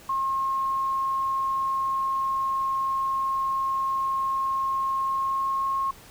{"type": "tone with pitch glide", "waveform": "sine", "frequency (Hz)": [1074, 1080.8], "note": ["C6", "C#6"], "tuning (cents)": [45, -44], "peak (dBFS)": -23, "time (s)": [0.09, 5.91], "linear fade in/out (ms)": 5, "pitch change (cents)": 11, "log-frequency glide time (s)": [5.03, 5.64], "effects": ["pink hiss -49 dBFS RMS until 6.1 s"]}